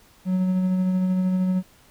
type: tone with tremolo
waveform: triangle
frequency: 185 Hz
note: F#3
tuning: in tune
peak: -16 dBFS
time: 0.25-1.63 s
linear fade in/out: 50 ms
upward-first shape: sine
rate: 13 Hz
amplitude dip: 25%
effects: pink hiss -55 dBFS RMS until 1.9 s